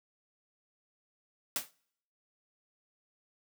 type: noise with exponential decay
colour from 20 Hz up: white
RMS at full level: -29 dBFS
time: 1.56-1.71 s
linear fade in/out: 1 ms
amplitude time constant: 31 ms
effects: noise-tail reverb RT60 0.7 s tail -26 dB re dry + high-pass 150 Hz 12 dB/octave